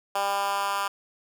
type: tone with high-pass filter sweep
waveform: 10% pulse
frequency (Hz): 199.3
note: G3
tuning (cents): +29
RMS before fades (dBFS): -27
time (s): 0.15-0.88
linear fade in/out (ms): 5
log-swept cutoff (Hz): 730 to 1100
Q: 2.1
effects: none